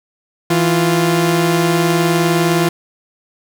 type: tone pair together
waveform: sawtooth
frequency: 164.81 / 349.2 Hz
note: E3 / F4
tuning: 0 / 0 cents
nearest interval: octave + minor second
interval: 1300 cents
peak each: -11 dBFS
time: 0.5-2.69 s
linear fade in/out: 5 ms
effects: none